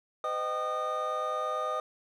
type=tone cluster; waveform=triangle; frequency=509 / 618 / 777 / 1224 Hz; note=C5 / D#5 / G5 / D#6; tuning=-48 / -12 / -16 / -29 cents; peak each=-35 / -33 / -39 / -30 dBFS; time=0.24-1.8 s; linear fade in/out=2 ms; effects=none